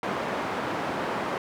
white band-pass noise, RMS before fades -30 dBFS, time 0.03-1.38 s, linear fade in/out 2 ms, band 160 to 1100 Hz, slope 12 dB/octave, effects none

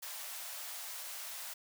white high-pass noise, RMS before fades -44 dBFS, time 0.02-1.54 s, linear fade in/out 10 ms, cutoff 560 Hz, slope 48 dB/octave, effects none

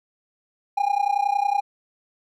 triangle tone with amplitude modulation, 810 Hz, G#5, 43 cents flat, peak -13 dBFS, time 0.77-1.61 s, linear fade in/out 10 ms, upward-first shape sine, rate 30.8 Hz, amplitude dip 90%, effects tanh soft clip ceiling -9 dBFS

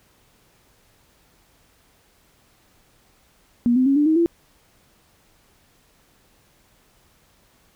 sine tone with pitch steps, 239.3 / 256.5 / 274.9 / 294.6 / 315.8 / 338.4 Hz, A#3 / C4 / C#4 / D4 / D#4 / E4, +46 / -34 / -14 / +6 / +26 / +45 cents, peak -14 dBFS, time 3.66-4.26 s, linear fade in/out 0 ms, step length 100 ms, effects pink hiss -59 dBFS RMS until 7.75 s

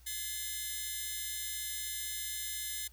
5% pulse tone cluster, 1715 / 2081 / 3029 / 3693 Hz, A6 / C7 / F#7 / A#7, -45 / -10 / +40 / -17 cents, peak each -32 / -32 / -37 / -33 dBFS, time 0.06-2.88 s, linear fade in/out 10 ms, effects added 60 Hz sine -56 dBFS peak until 2.92 s + white hiss -65 dBFS RMS until 2.92 s

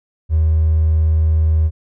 triangle tone with hard clipping, 79.2 Hz, D#2, 31 cents sharp, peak -11 dBFS, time 0.29-1.71 s, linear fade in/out 50 ms, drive 3 dB, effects none

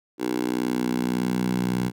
10% pulse tone with high-pass filter sweep, 61.74 Hz, B1, in tune, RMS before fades -25 dBFS, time 0.18-1.92 s, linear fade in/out 50 ms, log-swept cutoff 330 to 150 Hz, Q 2.7, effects none

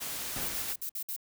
white noise, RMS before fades -37 dBFS, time 0-0.74 s, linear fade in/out 20 ms
pink noise with exponential decay, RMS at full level -36 dBFS, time 0.36-0.92 s, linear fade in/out 5 ms, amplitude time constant 120 ms
violet noise bursts, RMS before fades -36 dBFS, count 6, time 0.41-1.164 s, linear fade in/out 5 ms, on 79 ms, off 56 ms
effects none

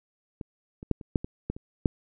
clicks, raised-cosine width 3 ms, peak -23 / -27 / -10 / -29 / -10 / -21 / -16 / -27 / -8 dBFS, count 9, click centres 0.412 / 0.829 / 0.913 / 1.012 / 1.158 / 1.245 / 1.5 / 1.565 / 1.858 s, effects none

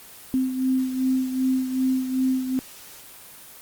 sine beating tone pair, 259.3 / 261.9 Hz, C4 / C4, -15 / +2 cents, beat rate 2.6 Hz, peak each -21 / -28 dBFS, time 0.34-2.59 s, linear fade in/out 0 ms, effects white hiss -44 dBFS RMS until 3.61 s + Opus 24 kbps

